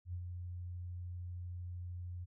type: tone with ADSR envelope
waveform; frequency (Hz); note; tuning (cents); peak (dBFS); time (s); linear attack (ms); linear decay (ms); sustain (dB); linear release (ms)
sine; 88.7; F2; +27; -37; 0.05-2.26; 83; 72; -4; 27
effects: none